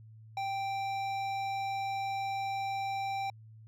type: tone with hard clipping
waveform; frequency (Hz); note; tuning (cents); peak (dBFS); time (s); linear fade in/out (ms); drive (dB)
sine; 784; G5; 0; -34; 0.37-3.3; 2; 12
effects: added 110 Hz sine -50 dBFS peak until 3.67 s